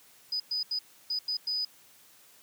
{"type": "tone bursts at uneven times", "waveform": "sine", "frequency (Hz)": 4978, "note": "D#8", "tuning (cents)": 0, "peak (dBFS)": -28, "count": 6, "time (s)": [[0.32, 0.4], [0.51, 0.63], [0.71, 0.79], [1.1, 1.19], [1.28, 1.37], [1.47, 1.65]], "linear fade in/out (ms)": 5, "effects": ["white hiss -58 dBFS RMS until 2.42 s", "high-pass 100 Hz 12 dB/octave"]}